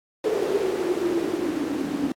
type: noise with band-pass filter sweep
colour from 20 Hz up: white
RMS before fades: -25 dBFS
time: 0.24-2.12 s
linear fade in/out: 2 ms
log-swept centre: 430 to 270 Hz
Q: 9.2
effects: AAC 64 kbps